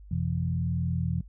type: tone cluster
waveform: sine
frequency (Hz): 88.5 / 129.5 / 169.6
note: F2 / C3 / E3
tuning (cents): +23 / -17 / +50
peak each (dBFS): -30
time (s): 0.11-1.21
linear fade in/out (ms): 5
effects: noise-tail reverb RT60 0.1 s tail -25 dB re dry + added 50 Hz sine -45 dBFS peak until 1.28 s